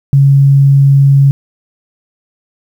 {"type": "tone", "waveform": "sine", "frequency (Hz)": 138.6, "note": "C#3", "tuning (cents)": 0, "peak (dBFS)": -3, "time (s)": [0.13, 1.31], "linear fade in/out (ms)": 0, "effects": ["7-bit"]}